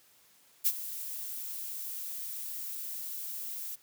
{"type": "noise with ADSR envelope", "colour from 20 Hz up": "violet", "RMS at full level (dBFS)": -24, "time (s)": [0.64, 3.76], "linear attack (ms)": 26, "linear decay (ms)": 52, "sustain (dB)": -15, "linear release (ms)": 16, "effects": ["white hiss -63 dBFS RMS until 3.82 s", "high-pass 80 Hz 12 dB/octave"]}